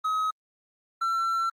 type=tone pair in turn; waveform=triangle; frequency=1272 / 1347.6 Hz; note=D#6 / E6; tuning=+38 / +38 cents; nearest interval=minor second; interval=100 cents; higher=second; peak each=-22 dBFS; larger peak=neither; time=0.04-0.31 / 1.01-1.5 s; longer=second; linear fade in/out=10 ms; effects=Opus 24 kbps